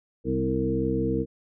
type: harmonic tone with a mistuned harmonic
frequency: 65.41 Hz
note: C2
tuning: in tune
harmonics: 1 / 2 / 3 / 4 / 5 / 7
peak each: -33 / -31 / -31 / -30 / -29 / -28 dBFS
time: 0.24-1.26 s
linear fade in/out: 50 ms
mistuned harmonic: 4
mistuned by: -21 cents
effects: none